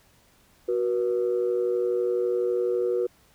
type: tone pair together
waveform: sine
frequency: 370 / 482 Hz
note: F#4 / B4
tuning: 0 / -42 cents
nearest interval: perfect fourth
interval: 458 cents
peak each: -24 dBFS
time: 0.68-3.07 s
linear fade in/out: 10 ms
effects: tanh soft clip ceiling -16 dBFS + pink hiss -60 dBFS RMS until 3.34 s